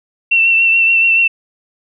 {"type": "tone with vibrato", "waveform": "sine", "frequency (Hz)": 2700, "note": "E7", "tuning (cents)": 41, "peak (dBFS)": -8, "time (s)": [0.31, 1.28], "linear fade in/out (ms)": 10, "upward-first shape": "triangle", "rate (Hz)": 7, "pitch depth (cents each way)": 30, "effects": []}